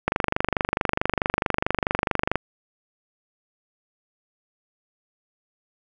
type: click train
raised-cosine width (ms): 0.5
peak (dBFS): -5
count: 57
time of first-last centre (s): 0.08-2.356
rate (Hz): 24.6
effects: none